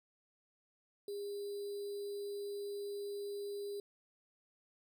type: tone with sample-and-hold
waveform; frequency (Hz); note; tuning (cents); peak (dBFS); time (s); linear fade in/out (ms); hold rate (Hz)
sine; 405; G#4; -43; -39; 1.08-3.8; 2; 4410
effects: none